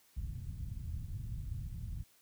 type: low-pass noise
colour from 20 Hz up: white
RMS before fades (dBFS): -41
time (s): 0.16-2.04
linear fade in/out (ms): 10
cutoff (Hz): 120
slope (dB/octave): 24
effects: white hiss -67 dBFS RMS until 2.21 s